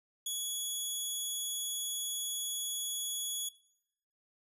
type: tone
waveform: 15% pulse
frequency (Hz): 3370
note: G#7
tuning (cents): +25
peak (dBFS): -27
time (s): 0.26-3.49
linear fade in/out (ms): 5
effects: noise-tail reverb RT60 0.8 s tail -22 dB re dry + resampled to 32000 Hz